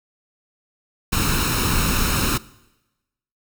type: noise with comb filter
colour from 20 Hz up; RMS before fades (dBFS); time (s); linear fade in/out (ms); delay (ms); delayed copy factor
pink; -20; 1.12-2.38; 10; 0.75; +0.65
effects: noise-tail reverb RT60 1.0 s tail -21 dB re dry